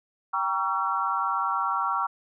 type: chord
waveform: sine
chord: G diminished seventh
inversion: none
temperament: just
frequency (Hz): 784 / 940.8 / 1128.9 / 1354.7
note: G5 / Bb5 / Db6 / Fb6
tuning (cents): 0 / +16 / +31 / +47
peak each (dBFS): -32 / -30 / -28 / -28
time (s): 0.33-2.07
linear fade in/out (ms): 10
effects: none